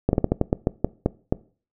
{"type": "slowing click train", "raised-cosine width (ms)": 2, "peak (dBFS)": -5, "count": 11, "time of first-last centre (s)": [0.09, 1.325], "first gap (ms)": 41, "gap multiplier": 1.23, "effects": ["noise-tail reverb RT60 0.4 s tail -21 dB re dry"]}